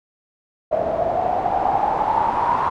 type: noise with low-pass filter sweep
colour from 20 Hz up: white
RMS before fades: -20 dBFS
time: 0.71-2.7 s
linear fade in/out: 20 ms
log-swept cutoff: 630 to 1000 Hz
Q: 10
effects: none